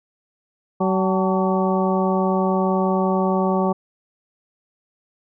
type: harmonic tone with a mistuned harmonic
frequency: 189.2 Hz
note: F#3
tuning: 39 cents sharp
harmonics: 1 / 2 / 3 / 4 / 5 / 6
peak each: -20 / -23 / -25 / -26 / -27 / -28 dBFS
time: 0.8-3.73 s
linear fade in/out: 10 ms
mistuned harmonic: 5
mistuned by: -96 cents
effects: none